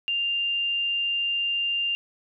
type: tone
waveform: sine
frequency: 2794 Hz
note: F7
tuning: in tune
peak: -23 dBFS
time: 0.08-1.95 s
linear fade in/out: 0 ms
effects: none